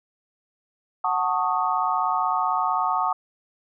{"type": "chord", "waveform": "sine", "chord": "D# half-diminished seventh", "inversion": "first", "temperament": "equal with one note detuned", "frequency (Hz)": [740, 890.7, 1108.7, 1244.5], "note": ["F#5", "A5", "C#6", "D#6"], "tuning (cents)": [0, 21, 0, 0], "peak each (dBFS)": -26, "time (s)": [1.04, 3.13], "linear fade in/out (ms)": 5, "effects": []}